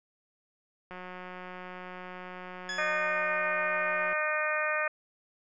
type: click train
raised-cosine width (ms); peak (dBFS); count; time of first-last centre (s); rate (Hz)
0.5; -28; 587; 0.91-4.13; 182
type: tone with exponential decay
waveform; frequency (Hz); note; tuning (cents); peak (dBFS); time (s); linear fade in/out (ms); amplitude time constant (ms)
sawtooth; 1695; G#6; +35; -28; 2.69-3.52; 2; 180
type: harmonic tone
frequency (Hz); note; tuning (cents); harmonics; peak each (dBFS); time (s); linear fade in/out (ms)
305.7; D#4; -30; 2 / 3 / 4 / 5 / 6 / 7 / 8; -33 / -43 / -34 / -34 / -33 / -40 / -35; 2.78-4.88; 5
effects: resampled to 16000 Hz